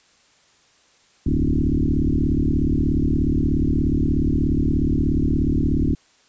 sine tone with frequency modulation, 116.54 Hz, A#2, in tune, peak -16 dBFS, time 1.26-5.95 s, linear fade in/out 5 ms, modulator 36.8 Hz, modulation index 5.5, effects white hiss -57 dBFS RMS until 6.28 s + resampled to 16000 Hz

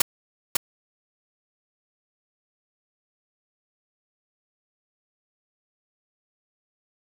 white noise with echo, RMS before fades -17 dBFS, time 0-0.02 s, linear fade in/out 5 ms, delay 550 ms, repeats 1, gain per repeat -3 dB, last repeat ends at 0.57 s, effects none

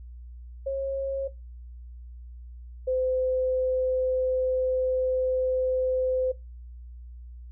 sine tone pair in turn, 543 / 513.6 Hz, C#5 / C5, -36 / -32 cents, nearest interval minor second, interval 96 cents, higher first, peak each -25 / -23 dBFS, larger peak second, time 0.66-1.28 / 2.87-6.32 s, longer second, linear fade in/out 10 ms, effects noise-tail reverb RT60 0.2 s tail -18 dB re dry + added 60 Hz sine -40 dBFS peak until 7.51 s

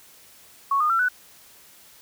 sine tone with pitch steps, 1108.7 / 1223.1 / 1349.3 / 1488.5 Hz, C#6 / D#6 / E6 / F#6, 0 / -30 / +40 / +10 cents, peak -18 dBFS, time 0.71-1.086 s, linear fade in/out 5 ms, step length 94 ms, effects white hiss -51 dBFS RMS until 2.01 s

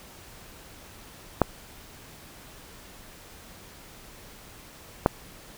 clicks, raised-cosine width 1 ms, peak -3 dBFS, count 2, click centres 1.417 / 5.061 s, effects pink hiss -48 dBFS RMS until 5.57 s

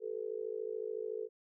sine tone with amplitude modulation, 437.4 Hz, A4, 10 cents flat, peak -32 dBFS, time 0-1.29 s, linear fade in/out 50 ms, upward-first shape sine, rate 53.8 Hz, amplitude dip 100%, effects none

